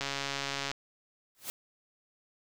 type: click train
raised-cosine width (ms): 0.2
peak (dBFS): -16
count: 99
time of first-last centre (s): 0.01-0.715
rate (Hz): 139
type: noise with exponential growth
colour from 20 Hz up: white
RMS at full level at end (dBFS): -34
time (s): 1.35-1.5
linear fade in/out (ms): 0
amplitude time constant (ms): 32
effects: none